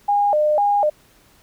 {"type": "tone with vibrato", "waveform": "sine", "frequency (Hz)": 702, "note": "F5", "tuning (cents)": 9, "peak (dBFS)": -14, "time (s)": [0.08, 0.9], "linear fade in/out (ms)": 10, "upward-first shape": "square", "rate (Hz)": 2, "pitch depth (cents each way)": 260, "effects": ["pink hiss -54 dBFS RMS until 1.42 s"]}